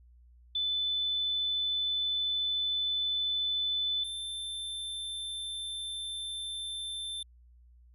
sine / square tone pair in turn, 3507 / 3554 Hz, A7 / A7, -6 / +17 cents, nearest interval unison, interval 23 cents, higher second, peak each -28 / -36 dBFS, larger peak first, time 0.55-4.04 / 4.04-7.23 s, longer first, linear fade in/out 5 ms, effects added 60 Hz sine -55 dBFS peak until 7.94 s + resampled to 32000 Hz

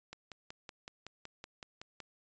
click train, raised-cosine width 0.2 ms, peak -28 dBFS, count 11, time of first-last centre 0.13-2.003 s, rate 5.34 Hz, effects resampled to 16000 Hz

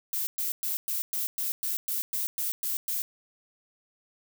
violet noise bursts, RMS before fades -30 dBFS, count 12, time 0.13-3.02 s, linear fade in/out 0 ms, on 140 ms, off 110 ms, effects none

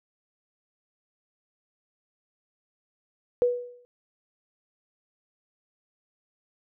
sine tone with exponential decay, 488.5 Hz, B4, 19 cents flat, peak -16 dBFS, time 3.42-3.85 s, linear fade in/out 0 ms, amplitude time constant 92 ms, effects none

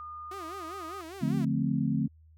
sine tone with pitch glide, 1218 to 1240 Hz, D#6 to D#6, -37 to -6 cents, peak -39 dBFS, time 0-1.01 s, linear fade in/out 0 ms, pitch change +31 cents, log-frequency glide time 0.24-0.77 s
sawtooth tone with vibrato, 354.6 Hz, F4, 26 cents sharp, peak -37 dBFS, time 0.31-1.45 s, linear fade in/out 5 ms, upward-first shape sine, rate 5 Hz, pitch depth 200 cents each way
sine chord, D minor seventh, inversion none, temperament equal with one note detuned, 146.83 / 176.54 / 220 / 261.6 Hz, D3 / F3 / A3 / C4, 0 / +19 / 0 / 0 cents, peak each -30 / -33 / -30 / -31 dBFS, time 1.21-2.08 s, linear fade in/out 20 ms
effects added 79 Hz sine -54 dBFS peak until 2.37 s

